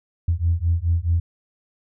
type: beating tone pair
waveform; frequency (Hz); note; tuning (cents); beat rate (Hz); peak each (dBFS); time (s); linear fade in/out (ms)
sine; 82.41 / 87.11; E2 / F2; 0 / -4; 4.7; -20; 0.28-1.2; 5
effects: tanh soft clip ceiling -10 dBFS